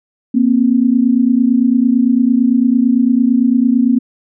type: tone pair together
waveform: sine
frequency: 236.1 / 265 Hz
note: A#3 / C4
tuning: +22 / +22 cents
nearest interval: major second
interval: 200 cents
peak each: -11 / -12 dBFS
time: 0.34-3.99 s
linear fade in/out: 10 ms
effects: none